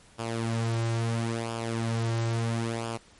sawtooth tone with flanger, 114.8 Hz, A#2, 26 cents flat, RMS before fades -29 dBFS, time 0.18-2.98 s, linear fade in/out 20 ms, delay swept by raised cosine 0.49 to 4.19 ms, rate 0.74 Hz, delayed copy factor -0.65, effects pink hiss -56 dBFS RMS until 3.19 s + MP3 48 kbps

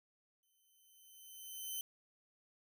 5% pulse tone with exponential growth, 3062 Hz, G7, 41 cents flat, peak -30 dBFS, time 0.43-1.81 s, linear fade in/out 1 ms, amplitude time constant 300 ms, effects none

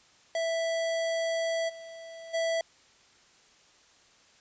square tone with level steps, 659.3 Hz, E5, in tune, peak -28 / -43 / -27 dBFS, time 0.35-2.61 s, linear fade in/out 2 ms, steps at 1.68 / 2.33 s, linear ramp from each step 20 ms, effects white hiss -60 dBFS RMS until 4.4 s + resampled to 16000 Hz

